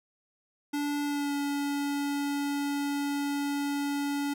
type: tone with pitch glide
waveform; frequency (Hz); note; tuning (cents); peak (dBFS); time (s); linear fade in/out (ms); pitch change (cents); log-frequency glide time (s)
square; 290 to 284.9; D4 to C#4; -22 to +48; -29; 0.73-4.34; 10; -30; 1.04-1.33
effects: none